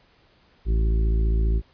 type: harmonic tone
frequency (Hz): 55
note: A1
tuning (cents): 0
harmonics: 1 / 2 / 3 / 4 / 5 / 6 / 7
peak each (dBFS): -18 / -33 / -34 / -40 / -44 / -39 / -37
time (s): 0.65-1.62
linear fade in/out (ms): 50
effects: pink hiss -59 dBFS RMS until 1.73 s + resampled to 11025 Hz